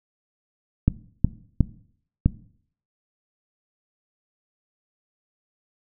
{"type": "clicks", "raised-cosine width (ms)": 5, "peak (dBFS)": -4, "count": 4, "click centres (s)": [0.88, 1.246, 1.607, 2.26], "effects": ["noise-tail reverb RT60 0.6 s tail -18 dB re dry"]}